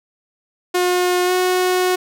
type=tone with pitch glide; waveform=sawtooth; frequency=359.7 to 365.8 Hz; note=F#4 to F#4; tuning=-49 to -20 cents; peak=-11 dBFS; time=0.74-1.96 s; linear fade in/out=10 ms; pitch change=+29 cents; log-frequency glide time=1.25-1.32 s; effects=none